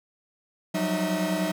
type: tone cluster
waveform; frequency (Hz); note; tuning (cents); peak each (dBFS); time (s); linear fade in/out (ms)
45% pulse; 179.5 / 189.7 / 307.1 / 646; F3 / F#3 / D#4 / E5; +48 / +43 / -23 / -35; -30; 0.74-1.52; 10
effects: none